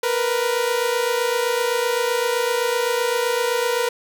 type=tone pair together; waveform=sawtooth; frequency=467.2 / 495 Hz; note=A#4 / B4; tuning=+4 / +4 cents; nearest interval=minor second; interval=100 cents; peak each=-18 dBFS; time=0.03-3.89 s; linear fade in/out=5 ms; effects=none